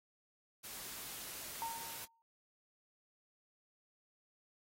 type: noise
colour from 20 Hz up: white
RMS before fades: -47 dBFS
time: 0.63-2.06 s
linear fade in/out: 20 ms
type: tone with exponential decay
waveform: sine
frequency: 916 Hz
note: A#5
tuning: 31 cents flat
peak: -36 dBFS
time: 1.62-2.22 s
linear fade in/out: 0 ms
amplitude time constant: 130 ms
effects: AAC 48 kbps